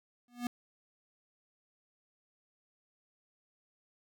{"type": "tone with exponential growth", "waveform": "square", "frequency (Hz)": 242.7, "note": "B3", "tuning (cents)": -30, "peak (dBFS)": -30, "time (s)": [0.28, 0.47], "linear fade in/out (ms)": 2, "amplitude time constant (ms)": 40, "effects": []}